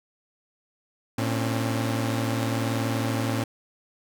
sawtooth tone cluster, 113.2 / 266.8 / 287.6 Hz, A2 / C4 / D4, +50 / +34 / -36 cents, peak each -22 / -26 / -29 dBFS, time 1.18-3.44 s, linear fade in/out 5 ms, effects none

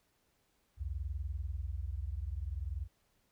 sine tone pair together, 61.94 / 82.41 Hz, B1 / E2, +6 / 0 cents, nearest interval perfect fourth, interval 494 cents, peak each -38 / -39 dBFS, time 0.77-2.88 s, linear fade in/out 50 ms, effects pink hiss -75 dBFS RMS until 3.31 s

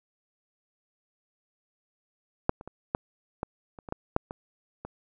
clicks, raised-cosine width 1 ms, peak -7 / -28 / -26 / -11 / -16 / -30 / -26 / -16 / -8 / -22 / -23 dBFS, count 11, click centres 2.494 / 2.611 / 2.676 / 2.949 / 3.431 / 3.788 / 3.888 / 3.924 / 4.164 / 4.309 / 4.85 s, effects none

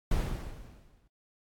brown noise with exponential decay, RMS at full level -26 dBFS, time 0.11-1.08 s, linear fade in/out 5 ms, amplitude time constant 210 ms, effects AAC 64 kbps

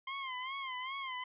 20% pulse tone with vibrato, 1051 Hz, C6, 7 cents sharp, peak -33 dBFS, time 0.07-1.24 s, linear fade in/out 5 ms, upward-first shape sine, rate 2.5 Hz, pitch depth 88 cents each way, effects resampled to 8000 Hz

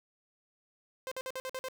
sawtooth tone bursts, 520 Hz, C5, 11 cents flat, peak -32 dBFS, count 7, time 1.07-1.685 s, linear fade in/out 0 ms, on 45 ms, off 50 ms, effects none

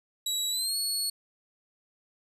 25% pulse tone with pitch glide, 3891 to 4367 Hz, B7 to C#8, -27 to -27 cents, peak -23 dBFS, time 0.26-1.1 s, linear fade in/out 5 ms, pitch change +200 cents, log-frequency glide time 0.5-0.76 s, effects none

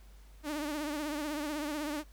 sawtooth tone with vibrato, 298.1 Hz, D4, 26 cents sharp, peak -30 dBFS, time 0.43-2.04 s, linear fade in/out 50 ms, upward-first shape triangle, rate 16 Hz, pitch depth 96 cents each way, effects added 50 Hz sine -52 dBFS peak until 2.12 s + pink hiss -64 dBFS RMS until 2.12 s

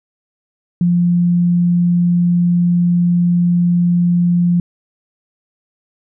sine tone, 174.61 Hz, F3, in tune, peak -10 dBFS, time 0.81-4.6 s, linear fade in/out 2 ms, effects none

